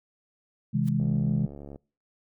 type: chord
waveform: sine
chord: C augmented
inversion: none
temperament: equal with one note detuned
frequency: 130.81 / 161.52 / 207.7 Hz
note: C3 / E3 / G#3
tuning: 0 / -35 / 0 cents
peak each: -27 dBFS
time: 0.73-1.47 s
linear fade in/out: 20 ms
type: noise with exponential growth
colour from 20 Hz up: white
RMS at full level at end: -43 dBFS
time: 0.82-0.89 s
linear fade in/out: 5 ms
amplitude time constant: 15 ms
type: click train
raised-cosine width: 2 ms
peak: -29 dBFS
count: 55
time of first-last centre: 1-1.759 s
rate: 71.1 Hz
effects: noise-tail reverb RT60 0.4 s tail -25 dB re dry